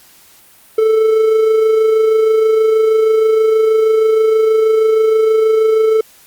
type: tone with amplitude modulation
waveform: triangle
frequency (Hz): 440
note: A4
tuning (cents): 0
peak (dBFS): -5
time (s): 0.78-6.01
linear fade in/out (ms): 5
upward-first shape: sine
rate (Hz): 26.3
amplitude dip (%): 35
effects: white hiss -45 dBFS RMS until 6.26 s + Opus 48 kbps